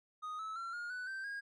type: tone with pitch steps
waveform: triangle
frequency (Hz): 1244.5 / 1301.9 / 1361.8 / 1424.6 / 1490.3 / 1558.9 / 1630.8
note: D#6 / E6 / F6 / F6 / F#6 / G6 / G#6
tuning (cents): 0 / -22 / -44 / +34 / +12 / -10 / -32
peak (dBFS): -38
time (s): 0.22-1.41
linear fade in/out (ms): 20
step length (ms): 170
effects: resampled to 24000 Hz